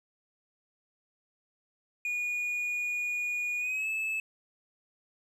triangle tone with pitch glide, 2448 to 2609 Hz, D#7 to E7, -29 to -18 cents, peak -28 dBFS, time 2.05-4.2 s, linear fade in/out 2 ms, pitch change +111 cents, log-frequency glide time 3.59-3.88 s, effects none

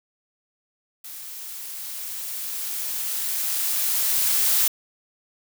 blue noise with level ramp, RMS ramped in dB -38 to -19 dBFS, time 1.04-4.68 s, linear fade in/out 5 ms, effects none

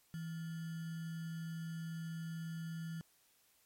sine tone with sample-and-hold, 163.9 Hz, E3, 10 cents flat, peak -40 dBFS, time 0.14-3.01 s, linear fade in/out 0 ms, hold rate 1575 Hz, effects white hiss -71 dBFS RMS until 3.65 s + MP3 64 kbps

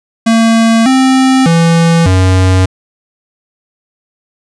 square tone with pitch steps, 226.8 / 262.3 / 166.8 / 93.2 Hz, A#3 / C4 / E3 / F#2, -47 / +4 / +21 / +13 cents, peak -6 dBFS, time 0.26-2.66 s, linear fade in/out 10 ms, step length 600 ms, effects resampled to 22050 Hz

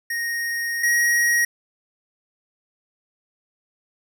square tone pair in turn, 1864.7 / 1891.8 Hz, A#6 / A#6, 0 / +25 cents, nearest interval unison, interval 25 cents, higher second, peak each -24 / -17 dBFS, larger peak second, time 0.1-0.83 / 0.83-1.45 s, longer first, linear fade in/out 5 ms, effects none

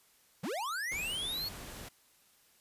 square linear sweep, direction up, 130.81 to 4435 Hz, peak -35 dBFS, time 0.43-1.49 s, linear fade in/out 10 ms
pink noise, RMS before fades -46 dBFS, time 0.91-1.89 s, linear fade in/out 10 ms
effects white hiss -66 dBFS RMS until 2.6 s + resampled to 32000 Hz

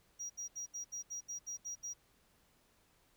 triangle tone bursts, 5740 Hz, F8, 47 cents sharp, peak -38 dBFS, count 10, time 0.19-1.938 s, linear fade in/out 20 ms, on 110 ms, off 72 ms, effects tanh soft clip ceiling -34 dBFS + pink hiss -71 dBFS RMS until 3.16 s

